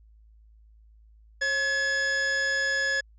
45% pulse tone pair together, 540 / 1700 Hz, C#5 / G#6, -45 / +40 cents, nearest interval octave + minor sixth, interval 1985 cents, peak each -34 / -24 dBFS, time 1.41-3.01 s, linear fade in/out 10 ms, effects added 54 Hz sine -52 dBFS peak until 3.18 s + resampled to 16000 Hz

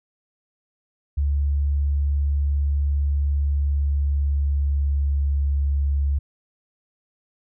sine tone with pitch glide, 71.3 to 70.4 Hz, C#2 to C#2, +49 to +27 cents, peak -18 dBFS, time 1.17-6.19 s, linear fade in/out 10 ms, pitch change -22 cents, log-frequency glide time 3.42-5.4 s, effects none

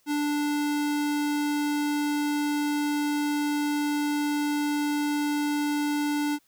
square tone, 293.7 Hz, D4, in tune, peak -25 dBFS, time 0.06-6.39 s, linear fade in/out 50 ms, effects white hiss -66 dBFS RMS until 6.47 s

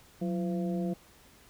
harmonic tone with a mistuned harmonic, 170.4 Hz, F3, 42 cents flat, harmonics 1 / 2 / 3 / 4, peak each -30 / -36 / -40 / -42 dBFS, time 0.21-0.94 s, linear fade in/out 10 ms, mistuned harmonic 1, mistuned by +120 cents, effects pink hiss -58 dBFS RMS until 1.49 s

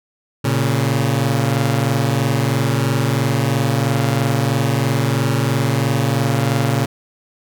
sawtooth tone pair together, 115.56 / 138.59 Hz, A#2 / C#3, -15 / 0 cents, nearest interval minor third, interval 315 cents, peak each -14 dBFS, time 0.44-6.86 s, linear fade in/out 10 ms, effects none

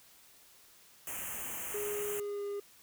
white band-stop noise, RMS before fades -40 dBFS, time 1.07-2.2 s, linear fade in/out 2 ms, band 3100 to 6200 Hz, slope 96 dB/octave
triangle tone with pitch glide, 414 to 405.5 Hz, G#4 to G#4, -5 to -41 cents, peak -33 dBFS, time 1.74-2.6 s, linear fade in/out 5 ms, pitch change -36 cents, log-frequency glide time 2.07-2.44 s
effects white hiss -60 dBFS RMS until 2.82 s

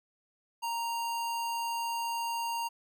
square tone, 931 Hz, A#5, 2 cents flat, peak -32 dBFS, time 0.62-2.69 s, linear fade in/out 20 ms, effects none

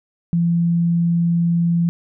sine tone, 170 Hz, F3, 46 cents flat, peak -14 dBFS, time 0.33-1.89 s, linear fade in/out 0 ms, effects none

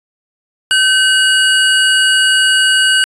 square tone pair together, 1536.2 / 2900 Hz, G6 / F#7, -35 / -35 cents, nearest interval major seventh, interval 1100 cents, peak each -12 dBFS, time 0.71-3.04 s, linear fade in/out 0 ms, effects resampled to 24000 Hz

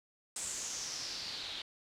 white noise with low-pass filter sweep, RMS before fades -41 dBFS, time 0.36-1.62 s, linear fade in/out 2 ms, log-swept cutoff 8100 to 3600 Hz, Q 4.6, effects none

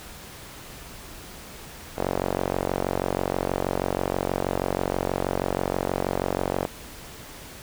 sawtooth tone with band-pass filter, 46.25 Hz, F#1, in tune, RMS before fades -27 dBFS, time 1.97-6.67 s, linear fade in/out 20 ms, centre 600 Hz, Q 1.4, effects pink hiss -42 dBFS RMS until 7.62 s

